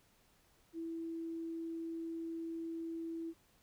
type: tone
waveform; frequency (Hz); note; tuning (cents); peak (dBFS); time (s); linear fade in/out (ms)
sine; 329.6; E4; 0; -39; 0.73-3.34; 50
effects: pink hiss -70 dBFS RMS until 3.62 s